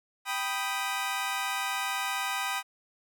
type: chord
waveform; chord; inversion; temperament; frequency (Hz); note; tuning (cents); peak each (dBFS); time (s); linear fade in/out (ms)
20% pulse; G augmented; none; equal; 784 / 987.8 / 1244.5; G5 / B5 / D#6; 0 / 0 / 0; -29; 0.25-2.63; 50
effects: none